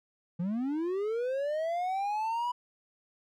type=linear sweep; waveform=triangle; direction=up; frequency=164.81 to 987.8 Hz; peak=-27 dBFS; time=0.39-2.52 s; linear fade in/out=10 ms; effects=none